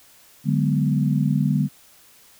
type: chord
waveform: sine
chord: G# half-diminished seventh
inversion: second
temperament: equal with one note detuned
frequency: 146.83 / 187.15 / 207.7 / 246.9 Hz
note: D3 / F#3 / G#3 / B3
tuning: 0 / +20 / 0 / 0 cents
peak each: -20 / -25 / -24 / -25 dBFS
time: 0.44-1.69 s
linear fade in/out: 50 ms
effects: white hiss -52 dBFS RMS until 2.39 s